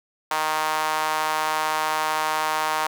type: tone with high-pass filter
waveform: sawtooth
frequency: 155.6 Hz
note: D#3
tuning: in tune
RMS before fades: -24 dBFS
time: 0.31-2.87 s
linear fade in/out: 2 ms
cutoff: 930 Hz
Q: 2.6
effects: none